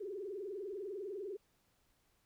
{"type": "tone with vibrato", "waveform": "sine", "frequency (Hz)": 392, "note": "G4", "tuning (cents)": 0, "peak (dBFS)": -40, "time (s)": [0, 1.37], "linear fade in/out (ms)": 10, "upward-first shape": "triangle", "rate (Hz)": 20, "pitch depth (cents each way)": 200, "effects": ["pink hiss -75 dBFS RMS until 2.25 s"]}